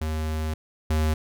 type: tone pair in turn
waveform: square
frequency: 78.2 / 77.83 Hz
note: D#2 / D#2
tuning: +9 / +1 cents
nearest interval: unison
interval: 8 cents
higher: first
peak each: -26 / -21 dBFS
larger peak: second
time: 0.01-0.54 / 0.9-1.14 s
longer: first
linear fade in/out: 5 ms
effects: none